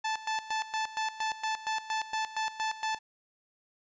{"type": "tone with tremolo", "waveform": "sawtooth", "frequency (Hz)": 876, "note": "A5", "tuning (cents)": -8, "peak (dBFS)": -25, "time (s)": [0.04, 2.99], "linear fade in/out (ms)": 10, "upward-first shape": "square", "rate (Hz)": 4.3, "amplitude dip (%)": 80, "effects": ["resampled to 16000 Hz", "11-bit"]}